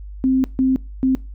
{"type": "tone bursts at uneven times", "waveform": "sine", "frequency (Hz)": 261.6, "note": "C4", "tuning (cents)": 0, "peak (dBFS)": -13, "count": 3, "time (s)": [[0.24, 0.44], [0.59, 0.76], [1.03, 1.15]], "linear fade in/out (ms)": 0, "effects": ["noise-tail reverb RT60 0.3 s tail -23 dB re dry", "added 50 Hz sine -31 dBFS peak until 1.34 s"]}